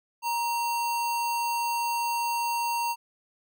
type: tone with sample-and-hold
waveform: sine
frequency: 940 Hz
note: A#5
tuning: 14 cents sharp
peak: -25 dBFS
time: 0.22-2.96 s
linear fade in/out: 50 ms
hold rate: 3675 Hz
effects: none